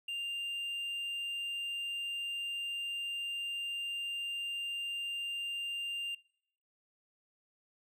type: tone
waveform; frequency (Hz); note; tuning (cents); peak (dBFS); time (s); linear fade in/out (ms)
triangle; 2794; F7; 0; -34; 0.08-6.15; 5
effects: noise-tail reverb RT60 0.7 s tail -23 dB re dry